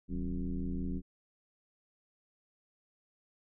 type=tone with frequency modulation; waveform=sine; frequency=101.4 Hz; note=G#2; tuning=41 cents flat; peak=-32 dBFS; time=0.08-1.02 s; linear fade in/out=50 ms; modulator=85.5 Hz; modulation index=2.2; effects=none